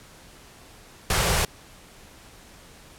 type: band-stop noise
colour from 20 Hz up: pink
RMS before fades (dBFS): -22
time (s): 1.1-1.45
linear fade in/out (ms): 2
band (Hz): 190 to 370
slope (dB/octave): 48
effects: pink hiss -49 dBFS RMS until 2.98 s + low-pass 12000 Hz 12 dB/octave